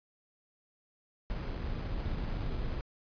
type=noise with sample-and-hold; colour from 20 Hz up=brown; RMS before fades=-35 dBFS; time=1.3-2.81 s; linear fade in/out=0 ms; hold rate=3675 Hz; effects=resampled to 11025 Hz